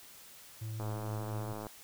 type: tone with pitch glide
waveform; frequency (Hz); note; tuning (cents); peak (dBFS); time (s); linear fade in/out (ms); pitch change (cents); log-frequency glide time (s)
triangle; 110 to 111.15; A2 to A2; 0 to +18; -35; 0.61-1.53; 10; +18; 1.16-1.39
type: click train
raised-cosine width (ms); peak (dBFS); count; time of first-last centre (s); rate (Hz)
1; -28; 93; 0.8-1.668; 106
effects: white hiss -54 dBFS RMS until 1.83 s